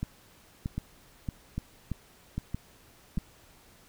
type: two click trains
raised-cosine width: 5 ms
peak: -19 / -19 dBFS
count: 4 / 6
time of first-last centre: 0.78-3.18 / 0.03-3.175 s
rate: 1.25 / 1.59 Hz
effects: pink hiss -58 dBFS RMS until 3.88 s